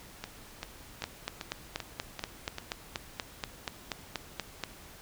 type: two click trains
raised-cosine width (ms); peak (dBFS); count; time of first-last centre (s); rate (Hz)
0.2; -19 / -15; 7 / 16; 0.24-2.584 / 1.04-4.637; 2.56 / 4.17
effects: pink hiss -51 dBFS RMS until 5.01 s